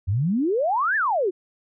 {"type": "exponential two-way sweep", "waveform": "sine", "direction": "up then down", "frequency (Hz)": [86.6, 1816, 338.1], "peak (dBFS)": -19, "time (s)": [0.07, 1.31], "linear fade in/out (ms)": 20, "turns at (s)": 0.96, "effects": []}